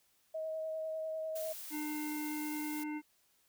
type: tone with vibrato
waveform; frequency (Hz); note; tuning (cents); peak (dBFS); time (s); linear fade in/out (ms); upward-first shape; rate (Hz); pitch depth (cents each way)
sine; 635; D#5; +35; -36; 0.34-1.53; 10; triangle; 10; 16
type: noise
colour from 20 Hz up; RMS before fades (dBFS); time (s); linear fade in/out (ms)
blue; -46; 1.35-2.84; 10
type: harmonic tone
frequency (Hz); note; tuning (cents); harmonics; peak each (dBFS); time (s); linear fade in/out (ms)
301.6; D4; +46; 1 / 3 / 5 / 7 / 9; -37 / -47 / -55 / -48 / -57; 1.7-3.02; 50
effects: white hiss -72 dBFS RMS until 3.48 s